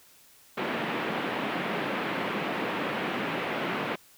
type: band-pass noise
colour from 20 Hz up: pink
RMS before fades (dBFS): -31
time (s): 0.57-3.96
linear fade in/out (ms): 10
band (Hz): 180 to 2900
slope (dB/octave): 24
effects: white hiss -57 dBFS RMS until 4.17 s